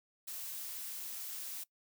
blue noise, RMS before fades -43 dBFS, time 0.27-1.64 s, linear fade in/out 10 ms, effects noise-tail reverb RT60 0.1 s tail -21 dB re dry

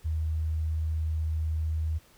sine tone, 79 Hz, D#2, 27 cents sharp, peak -26 dBFS, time 0.04-1.99 s, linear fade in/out 20 ms, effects pink hiss -59 dBFS RMS until 2.17 s

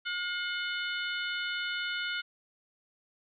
harmonic tone with a mistuned harmonic, 716 Hz, F5, 43 cents sharp, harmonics 2 / 3 / 4 / 5 / 6, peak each -34 / -39 / -38 / -41 / -45 dBFS, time 0.05-2.22 s, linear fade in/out 20 ms, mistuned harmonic 4, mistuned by +71 cents, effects none

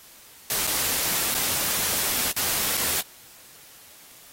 white noise with dropouts, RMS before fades -25 dBFS, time 0.5-3.01 s, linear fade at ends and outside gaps 1 ms, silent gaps 0.669-0.673 / 1.344-1.348 / 2.316-2.364 / 2.77-2.774 s, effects white hiss -49 dBFS RMS until 4.32 s + AAC 48 kbps

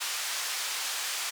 white band-pass noise, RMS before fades -33 dBFS, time 0-1.31 s, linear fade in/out 20 ms, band 910 to 7300 Hz, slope 12 dB/octave, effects none

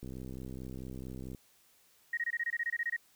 click train, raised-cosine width 3 ms, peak -31 dBFS, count 86, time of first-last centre 0.03-1.348 s, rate 64.5 Hz
sine tone bursts, 1879 Hz, A#6, 13 cents sharp, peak -30 dBFS, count 13, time 2.13-2.965 s, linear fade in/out 5 ms, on 43 ms, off 23 ms
effects white hiss -66 dBFS RMS until 3.15 s

